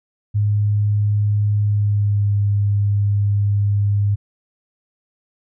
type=tone with pitch glide; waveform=sine; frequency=103.83 to 101.81 Hz; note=G#2 to G#2; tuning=0 to -34 cents; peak=-14 dBFS; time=0.34-4.16 s; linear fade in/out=20 ms; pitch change=-34 cents; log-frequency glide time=1.62-2.36 s; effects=none